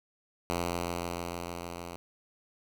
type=tone with level ramp; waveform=5% pulse; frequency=86.6 Hz; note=F2; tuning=14 cents flat; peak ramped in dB=-18 to -29 dBFS; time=0.5-1.96 s; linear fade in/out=0 ms; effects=none